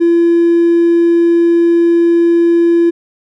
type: tone with hard clipping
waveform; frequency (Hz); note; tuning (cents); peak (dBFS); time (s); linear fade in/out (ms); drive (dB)
triangle; 339.4; F4; -49; -7; 0-2.91; 20; 4
effects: none